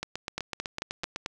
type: two click trains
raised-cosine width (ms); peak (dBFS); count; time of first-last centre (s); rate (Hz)
0.2; -15 / -14; 10 / 5; 0.03-1.161 / 0.38-1.261; 7.96 / 4.54
effects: none